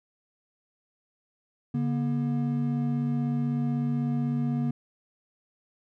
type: tone pair together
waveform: triangle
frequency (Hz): 143 / 239.1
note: D3 / A#3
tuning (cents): -46 / +44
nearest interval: major sixth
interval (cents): 890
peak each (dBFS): -26 / -25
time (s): 1.74-4.71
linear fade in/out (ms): 5
effects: none